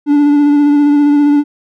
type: tone with vibrato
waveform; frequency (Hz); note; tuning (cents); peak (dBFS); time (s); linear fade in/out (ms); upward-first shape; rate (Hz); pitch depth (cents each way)
triangle; 290.6; D4; -18; -4; 0.06-1.44; 50; sine; 15; 22
effects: none